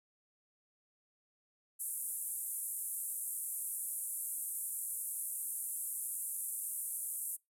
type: band-pass noise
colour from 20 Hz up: pink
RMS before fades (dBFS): -40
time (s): 1.79-7.37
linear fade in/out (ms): 20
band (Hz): 8700 to 13000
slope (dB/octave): 48
effects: noise-tail reverb RT60 0.2 s tail -25 dB re dry